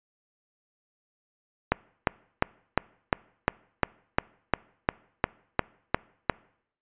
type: click train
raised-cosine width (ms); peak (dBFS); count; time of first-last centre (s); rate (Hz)
0.5; -5; 14; 1.72-6.297; 2.84
effects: noise-tail reverb RT60 0.7 s tail -24 dB re dry + resampled to 8000 Hz